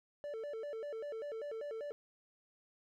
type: tone with vibrato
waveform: triangle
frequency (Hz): 510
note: C5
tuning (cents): -44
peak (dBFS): -38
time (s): 0.24-1.92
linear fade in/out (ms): 0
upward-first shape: square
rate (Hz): 5.1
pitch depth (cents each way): 230
effects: none